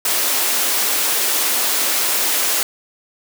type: high-pass noise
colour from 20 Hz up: white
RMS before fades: -18 dBFS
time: 0.05-2.63 s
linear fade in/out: 2 ms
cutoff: 270 Hz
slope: 24 dB/octave
effects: none